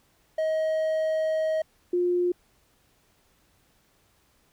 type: tone pair in turn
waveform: triangle / sine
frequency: 632 / 354.7 Hz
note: D#5 / F4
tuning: +27 / +27 cents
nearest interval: minor seventh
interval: 1000 cents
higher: first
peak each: -21 dBFS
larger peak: neither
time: 0.38-1.62 / 1.93-2.32 s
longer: first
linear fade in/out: 5 ms
effects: pink hiss -65 dBFS RMS until 4.52 s